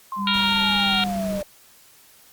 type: linear sweep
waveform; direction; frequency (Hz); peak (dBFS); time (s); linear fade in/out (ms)
sine; down; 1066 to 587.3; -26; 0.12-1.43; 2
type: tone with pitch glide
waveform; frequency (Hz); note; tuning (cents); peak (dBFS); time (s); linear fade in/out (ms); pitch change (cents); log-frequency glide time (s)
sine; 198.4 to 193.53; G3 to G3; +21 to -22; -25; 0.16-1.42; 50; -43; 1.04-1.18
type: harmonic tone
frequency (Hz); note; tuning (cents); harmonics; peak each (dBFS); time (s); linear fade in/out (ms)
466.2; A#4; 0; 2 / 3 / 4 / 5 / 6 / 7 / 8 / 9; -37 / -26 / -36 / -29 / -26 / -25 / -25 / -31; 0.27-1.04; 2
type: noise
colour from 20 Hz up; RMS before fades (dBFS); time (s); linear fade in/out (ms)
pink; -37; 0.34-1.42; 0
effects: white hiss -52 dBFS RMS until 2.32 s + Opus 48 kbps